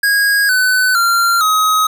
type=tone with pitch steps; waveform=square; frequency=1642 / 1505.7 / 1380.8 / 1266.2 Hz; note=G#6 / F#6 / F6 / D#6; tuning=-20 / +30 / -20 / +30 cents; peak=-11 dBFS; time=0.03-1.87 s; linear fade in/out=5 ms; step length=460 ms; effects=none